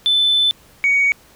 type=tone pair in turn; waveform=sine; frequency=3517 / 2243 Hz; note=A7 / C#7; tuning=-1 / +20 cents; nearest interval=minor sixth; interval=779 cents; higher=first; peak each=-11 / -11 dBFS; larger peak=neither; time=0.06-0.51 / 0.84-1.12 s; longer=first; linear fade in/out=0 ms; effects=tanh soft clip ceiling -8 dBFS + pink hiss -49 dBFS RMS until 1.35 s